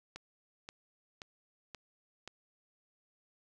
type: click train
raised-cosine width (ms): 0.2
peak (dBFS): -27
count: 5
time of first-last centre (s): 0.16-2.276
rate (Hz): 1.89
effects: none